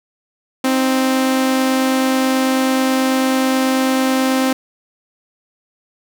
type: tone pair together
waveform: sawtooth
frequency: 261.9 / 311.1 Hz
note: C4 / D#4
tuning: +2 / 0 cents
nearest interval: minor third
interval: 298 cents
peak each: -10 / -21 dBFS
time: 0.64-4.53 s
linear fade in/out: 5 ms
effects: none